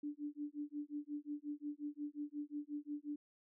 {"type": "tone with tremolo", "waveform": "sine", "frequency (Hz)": 293.7, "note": "D4", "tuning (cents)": 0, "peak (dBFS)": -38, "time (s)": [0.03, 3.16], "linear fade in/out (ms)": 5, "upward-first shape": "sine", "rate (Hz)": 5.6, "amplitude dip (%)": 100, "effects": []}